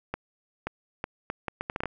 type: accelerating click train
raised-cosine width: 0.5 ms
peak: -15 dBFS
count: 11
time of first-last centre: 0.14-1.857 s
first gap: 530 ms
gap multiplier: 0.7
effects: none